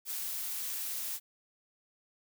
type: noise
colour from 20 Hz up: blue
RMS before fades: -37 dBFS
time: 0.05-1.2 s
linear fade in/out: 50 ms
effects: none